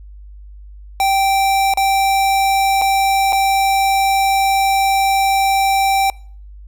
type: tone with dropouts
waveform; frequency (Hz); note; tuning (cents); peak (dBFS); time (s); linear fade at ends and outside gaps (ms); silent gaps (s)
square; 781; G5; -7; -13; 1-6.1; 1; 1.738-1.773 / 2.815-2.819 / 3.324-3.329
effects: noise-tail reverb RT60 0.5 s tail -25 dB re dry + added 50 Hz sine -34 dBFS peak until 6.67 s